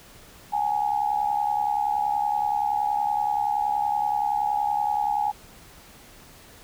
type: tone with amplitude modulation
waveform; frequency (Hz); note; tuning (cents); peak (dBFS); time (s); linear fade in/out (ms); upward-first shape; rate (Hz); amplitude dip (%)
sine; 830.6; G#5; 0; -18; 0.52-5.32; 20; sine; 70.6; 75
effects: pink hiss -49 dBFS RMS until 6.63 s